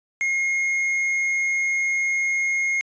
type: tone with tanh clipping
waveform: sine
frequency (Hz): 2147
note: C7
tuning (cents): +44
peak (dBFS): -21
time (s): 0.21-2.81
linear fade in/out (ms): 0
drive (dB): 6
effects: resampled to 16000 Hz